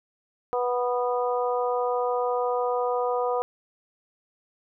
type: harmonic tone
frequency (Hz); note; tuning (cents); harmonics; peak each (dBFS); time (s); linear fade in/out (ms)
246; B3; -7; 2 / 3 / 4 / 5; -25 / -29 / -31 / -33; 0.53-3.42; 0
effects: none